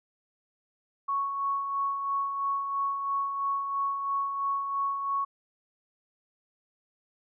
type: tone with tremolo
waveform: sine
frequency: 1108.7 Hz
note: C#6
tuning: in tune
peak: -25 dBFS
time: 1.08-5.25 s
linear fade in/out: 10 ms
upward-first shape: sine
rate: 3 Hz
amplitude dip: 45%
effects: none